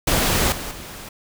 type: noise with level steps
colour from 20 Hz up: pink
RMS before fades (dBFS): -19 / -30 / -36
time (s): 0.07-1.09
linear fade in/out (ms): 5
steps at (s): 0.52 / 0.71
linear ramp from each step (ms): 2
effects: none